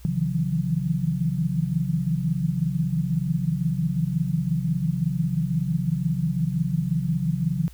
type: tone cluster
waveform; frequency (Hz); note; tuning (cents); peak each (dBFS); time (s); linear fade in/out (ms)
sine; 135.5 / 158.8 / 164.6 / 180.9; C#3 / D#3 / E3 / F#3; -39 / +36 / -2 / -39; -27; 0.05-7.68; 0
effects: added 60 Hz sine -43 dBFS peak until 7.73 s + white hiss -55 dBFS RMS until 7.73 s